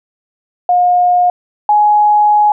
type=tone pair in turn; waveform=sine; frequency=715 / 837.6 Hz; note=F5 / G#5; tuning=+41 / +15 cents; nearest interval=minor third; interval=274 cents; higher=second; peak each=-7 / -6 dBFS; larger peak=second; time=0.69-1.3 / 1.69-2.52 s; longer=second; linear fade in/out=2 ms; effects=none